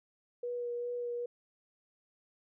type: tone with vibrato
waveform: sine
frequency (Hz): 482.6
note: B4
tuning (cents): -40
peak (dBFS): -34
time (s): 0.43-1.26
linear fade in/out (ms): 5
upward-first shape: sine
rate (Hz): 2.5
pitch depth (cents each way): 14
effects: none